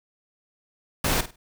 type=noise with echo; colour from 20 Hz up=pink; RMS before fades=-23 dBFS; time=1.04-1.21 s; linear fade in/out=5 ms; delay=50 ms; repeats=3; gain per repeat=-12 dB; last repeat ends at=1.36 s; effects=none